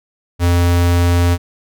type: tone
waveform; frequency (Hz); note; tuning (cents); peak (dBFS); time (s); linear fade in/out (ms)
square; 87.1; F2; -4; -11; 0.39-1.38; 50
effects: none